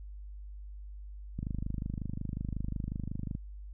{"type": "click train", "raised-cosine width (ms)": 5, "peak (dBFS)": -23, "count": 51, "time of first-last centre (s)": [1.39, 3.351], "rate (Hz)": 25.5, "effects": ["added 50 Hz sine -42 dBFS peak until 3.73 s"]}